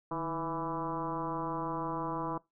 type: tone with frequency modulation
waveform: sine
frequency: 659 Hz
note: E5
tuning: 1 cent flat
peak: -32 dBFS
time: 0.11-2.38 s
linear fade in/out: 5 ms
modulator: 168 Hz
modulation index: 3.1
effects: noise-tail reverb RT60 0.2 s tail -22 dB re dry